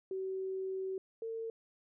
sine tone pair in turn, 380.1 / 452 Hz, F#4 / A4, +47 / +47 cents, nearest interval minor third, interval 300 cents, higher second, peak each -35 / -37 dBFS, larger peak first, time 0.11-0.98 / 1.22-1.5 s, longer first, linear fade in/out 2 ms, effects none

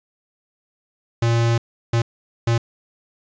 square tone bursts at uneven times, 116.54 Hz, A#2, in tune, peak -16 dBFS, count 3, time 1.22-1.58 / 1.93-2.02 / 2.47-2.58 s, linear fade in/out 5 ms, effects resampled to 16000 Hz + 8-bit

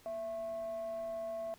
sine tone with frequency modulation, 664 Hz, E5, 12 cents sharp, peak -36 dBFS, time 0.06-1.54 s, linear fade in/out 0 ms, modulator 426 Hz, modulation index 0.25, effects tanh soft clip ceiling -32 dBFS + pink hiss -62 dBFS RMS until 1.58 s

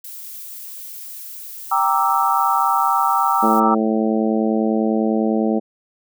violet noise, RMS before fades -34 dBFS, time 0.04-3.6 s, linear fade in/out 5 ms
sine chord, E half-diminished seventh, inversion first, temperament equal, 784 / 932.3 / 1174.7 / 1318.5 Hz, G5 / Bb5 / D6 / E6, 0 / 0 / 0 / 0 cents, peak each -20 dBFS, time 1.71-3.75 s, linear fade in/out 10 ms
harmonic tone, 110 Hz, A2, in tune, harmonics 2 / 3 / 4 / 5 / 6 / 7, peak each -18 / -22 / -24 / -26 / -28 / -29 dBFS, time 3.42-5.6 s, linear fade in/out 20 ms
effects none

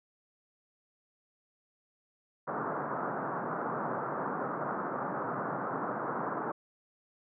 white band-pass noise, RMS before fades -35 dBFS, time 2.47-6.52 s, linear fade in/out 10 ms, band 130 to 1400 Hz, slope 48 dB/octave, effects none

